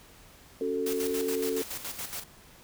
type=chord; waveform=sine; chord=F# minor; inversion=second; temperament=just; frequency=277.5 / 370 / 444 Hz; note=C#4 / F#4 / A4; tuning=+2 / 0 / +16 cents; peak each=-34 / -34 / -29 dBFS; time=0.61-1.62 s; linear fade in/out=2 ms
type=noise with tremolo; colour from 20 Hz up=white; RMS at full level=-36 dBFS; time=0.86-2.24 s; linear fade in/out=5 ms; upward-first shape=square; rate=7.1 Hz; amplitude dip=60%
effects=pink hiss -54 dBFS RMS until 2.63 s